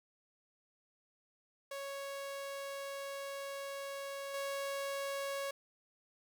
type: tone with level steps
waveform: sawtooth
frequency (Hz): 554.4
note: C#5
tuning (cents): 0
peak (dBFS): -37 / -33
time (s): 1.71-5.51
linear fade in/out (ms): 5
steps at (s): 4.34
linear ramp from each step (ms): 2
effects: none